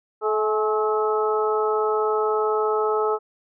harmonic tone with a mistuned harmonic, 215.5 Hz, A3, 36 cents flat, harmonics 2 / 3 / 4 / 5 / 6, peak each -21 / -32 / -27 / -33 / -26 dBFS, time 0.21-3.19 s, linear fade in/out 50 ms, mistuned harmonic 4, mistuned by -29 cents, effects none

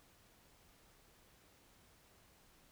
silence, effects pink hiss -67 dBFS RMS until 2.71 s

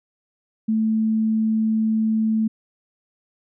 sine tone, 220 Hz, A3, in tune, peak -17 dBFS, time 0.68-2.48 s, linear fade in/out 10 ms, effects none

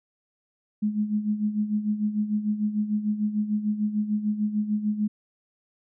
sine tone with tremolo, 210.8 Hz, G#3, 26 cents sharp, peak -20 dBFS, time 0.82-5.08 s, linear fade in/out 10 ms, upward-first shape sine, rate 6.7 Hz, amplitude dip 70%, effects none

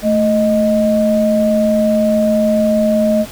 sine tone pair together, 220 / 622.3 Hz, A3 / D#5, 0 / 0 cents, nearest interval octave + tritone, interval 1800 cents, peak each -13 dBFS, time 0.02-3.26 s, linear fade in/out 50 ms, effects pink hiss -33 dBFS RMS until 3.31 s

